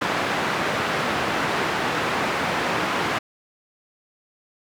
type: band-pass noise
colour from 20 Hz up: white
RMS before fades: -24 dBFS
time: 0.01-3.19 s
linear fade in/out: 10 ms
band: 120 to 1700 Hz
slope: 12 dB/octave
effects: none